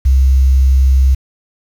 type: tone with quantisation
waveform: sine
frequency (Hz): 66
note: C2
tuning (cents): +16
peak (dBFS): -6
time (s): 0.05-1.15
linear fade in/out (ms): 10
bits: 6
effects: none